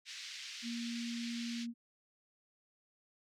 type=band-pass noise; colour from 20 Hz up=white; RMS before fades=-47 dBFS; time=0.05-1.67 s; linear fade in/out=50 ms; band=1900 to 5400 Hz; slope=24 dB/octave
type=tone; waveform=sine; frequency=234.8 Hz; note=A#3; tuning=13 cents sharp; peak=-38 dBFS; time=0.62-1.74 s; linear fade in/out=50 ms
effects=none